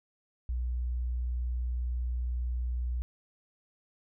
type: tone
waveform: sine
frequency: 61 Hz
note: B1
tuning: 21 cents flat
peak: -29 dBFS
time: 0.49-3.02 s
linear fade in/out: 0 ms
effects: none